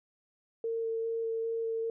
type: tone with vibrato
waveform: sine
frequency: 454.1 Hz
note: A#4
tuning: 45 cents flat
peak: -30 dBFS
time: 0.64-1.9 s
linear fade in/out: 2 ms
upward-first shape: square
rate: 2.5 Hz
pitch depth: 8 cents each way
effects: none